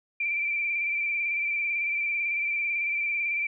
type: tone with vibrato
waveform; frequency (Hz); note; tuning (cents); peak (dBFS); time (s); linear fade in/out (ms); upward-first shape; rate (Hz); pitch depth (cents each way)
sine; 2349; D7; 0; -25; 0.2-3.47; 5; square; 18; 26
effects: none